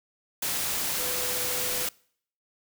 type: tone in noise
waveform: sine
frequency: 498.1 Hz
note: B4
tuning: 15 cents sharp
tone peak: -37 dBFS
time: 0.99-1.86 s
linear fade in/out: 5 ms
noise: white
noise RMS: -29 dBFS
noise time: 0.42-1.89 s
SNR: -11 dB
effects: noise-tail reverb RT60 0.6 s tail -25 dB re dry